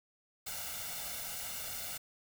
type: noise with comb filter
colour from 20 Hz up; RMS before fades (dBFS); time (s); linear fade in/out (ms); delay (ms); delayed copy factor
white; -41; 0.46-1.98; 10; 1.4; +0.75
effects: none